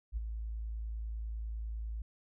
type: tone with ADSR envelope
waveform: sine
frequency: 55 Hz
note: A1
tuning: in tune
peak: -30 dBFS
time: 0.12-2.02 s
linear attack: 49 ms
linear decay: 16 ms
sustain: -6 dB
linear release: 3 ms
effects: none